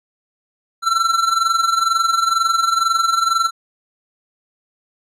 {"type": "tone with amplitude modulation", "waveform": "square", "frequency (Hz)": 1347, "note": "E6", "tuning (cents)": 37, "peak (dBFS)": -12, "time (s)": [0.82, 3.51], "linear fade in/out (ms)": 50, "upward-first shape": "sine", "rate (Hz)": 22.1, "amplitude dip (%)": 70, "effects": ["low-pass 8000 Hz 12 dB/octave"]}